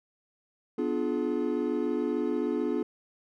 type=chord; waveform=triangle; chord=B diminished seventh; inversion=none; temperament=equal with one note detuned; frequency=246.9 / 293.7 / 349.2 / 425.5 Hz; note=B3 / D4 / F4 / Ab4; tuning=0 / 0 / 0 / +42 cents; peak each=-30 dBFS; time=0.78-2.83 s; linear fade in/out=5 ms; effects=none